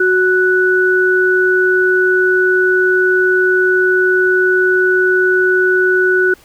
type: tone pair together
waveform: sine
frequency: 370 / 1480 Hz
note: F#4 / F#6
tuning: 0 / 0 cents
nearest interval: 2 octaves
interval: 2400 cents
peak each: -12 dBFS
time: 0-6.34 s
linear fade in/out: 5 ms
effects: pink hiss -46 dBFS RMS until 6.44 s